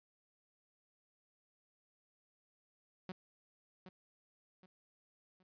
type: tone with echo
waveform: sawtooth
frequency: 185 Hz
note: F#3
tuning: in tune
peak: -38 dBFS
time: 3.09-3.12 s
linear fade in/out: 2 ms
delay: 770 ms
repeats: 3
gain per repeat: -9 dB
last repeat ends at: 5.43 s
effects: resampled to 11025 Hz